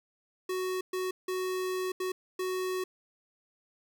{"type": "tone bursts at uneven times", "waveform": "square", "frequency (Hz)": 370.8, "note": "F#4", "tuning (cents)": 4, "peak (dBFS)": -31, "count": 5, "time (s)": [[0.49, 0.81], [0.93, 1.11], [1.28, 1.92], [2, 2.12], [2.39, 2.84]], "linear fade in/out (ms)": 5, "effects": ["11-bit"]}